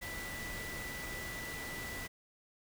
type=tone in noise; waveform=sine; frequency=1975.5 Hz; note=B6; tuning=in tune; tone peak=-43 dBFS; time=0.01-2.08 s; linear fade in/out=20 ms; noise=pink; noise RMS=-44 dBFS; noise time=0.01-2.08 s; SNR=-2 dB; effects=none